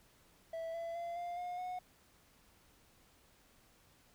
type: tone with pitch steps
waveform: triangle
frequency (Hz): 657 / 670.8 / 684.9 / 699.3 / 714 / 729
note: E5 / E5 / F5 / F5 / F5 / F#5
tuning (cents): -6 / +30 / -34 / +2 / +38 / -26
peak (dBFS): -37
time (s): 0.53-1.79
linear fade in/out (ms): 5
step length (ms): 210
effects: pink hiss -67 dBFS RMS until 4.14 s